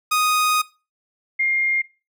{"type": "tone pair in turn", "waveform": ["sawtooth", "sine"], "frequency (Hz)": [1244.5, 2121], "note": ["D#6", "C7"], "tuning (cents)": [0, 23], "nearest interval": "major sixth", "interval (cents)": 923, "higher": "second", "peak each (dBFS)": [-13, -17], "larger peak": "first", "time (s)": [[0.11, 0.62], [1.39, 1.82]], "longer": "first", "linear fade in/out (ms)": 10, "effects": ["noise-tail reverb RT60 0.3 s tail -20 dB re dry"]}